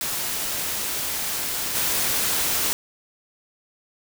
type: noise with level steps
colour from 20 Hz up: white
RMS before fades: -27 / -23 dBFS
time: 0.01-2.73 s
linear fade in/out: 0 ms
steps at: 1.75 s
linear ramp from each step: 5 ms
effects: none